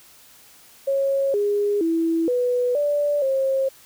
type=tone with pitch steps; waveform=sine; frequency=548 / 410.2 / 329.2 / 493.1 / 583 / 536 Hz; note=C#5 / G#4 / E4 / B4 / D5 / C5; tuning=-20 / -21 / -2 / -3 / -13 / +42 cents; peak=-18 dBFS; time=0.87-3.69 s; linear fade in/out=10 ms; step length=470 ms; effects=white hiss -50 dBFS RMS until 3.85 s